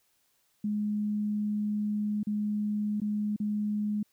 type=tone with dropouts; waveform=sine; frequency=209.3 Hz; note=G#3; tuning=14 cents sharp; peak=-27 dBFS; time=0.64-4.03 s; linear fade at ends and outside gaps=5 ms; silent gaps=2.232-2.269 / 3.002-3.016 / 3.363-3.4 s; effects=white hiss -71 dBFS RMS until 4.12 s